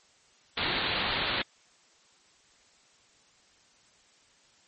white low-pass noise, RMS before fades -30 dBFS, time 0.57-1.42 s, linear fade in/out 5 ms, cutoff 4300 Hz, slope 96 dB/octave, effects white hiss -62 dBFS RMS until 4.67 s + MP3 32 kbps

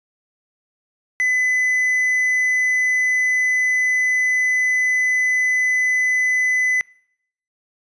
triangle tone, 2009 Hz, B6, 29 cents sharp, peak -14 dBFS, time 1.2-6.81 s, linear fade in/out 0 ms, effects noise-tail reverb RT60 0.7 s tail -25 dB re dry + resampled to 22050 Hz

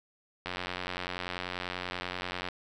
click train, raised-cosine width 0.3 ms, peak -18 dBFS, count 184, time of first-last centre 0.46-2.487 s, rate 90.3 Hz, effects none

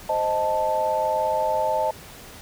sine chord, A diminished, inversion first, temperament equal, 523.3 / 622.3 / 880 Hz, C5 / Eb5 / A5, 0 / 0 / 0 cents, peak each -28 / -24 / -23 dBFS, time 0.09-1.91 s, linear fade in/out 5 ms, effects pink hiss -43 dBFS RMS until 2.41 s

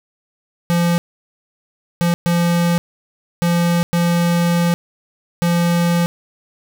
square tone bursts at uneven times, 172 Hz, F3, 26 cents flat, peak -14 dBFS, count 6, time 0.7-0.98 / 2.01-2.14 / 2.26-2.78 / 3.42-3.83 / 3.93-4.74 / 5.42-6.06 s, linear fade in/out 0 ms, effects none

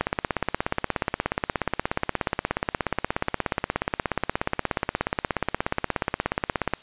click train, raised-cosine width 0.5 ms, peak -7 dBFS, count 114, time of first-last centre 0.01-6.736 s, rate 16.8 Hz, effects white hiss -49 dBFS RMS until 6.82 s + resampled to 8000 Hz

